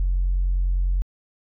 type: tone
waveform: sine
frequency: 45.07 Hz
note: F#1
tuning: 45 cents flat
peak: -17 dBFS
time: 0-1.02 s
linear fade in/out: 0 ms
effects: tanh soft clip ceiling -15 dBFS